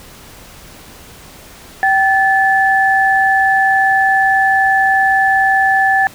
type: tone pair together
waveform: sine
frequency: 774 / 1737.6 Hz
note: G5 / A6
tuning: -22 / -22 cents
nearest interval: octave + major second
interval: 1400 cents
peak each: -12 dBFS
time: 1.83-6.07 s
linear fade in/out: 0 ms
effects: pink hiss -38 dBFS RMS until 6.14 s